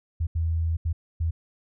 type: tone bursts at uneven times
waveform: sine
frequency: 82 Hz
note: E2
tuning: 9 cents flat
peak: -22 dBFS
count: 4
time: 0.2-0.27 / 0.35-0.77 / 0.85-0.93 / 1.2-1.31 s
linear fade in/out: 10 ms
effects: none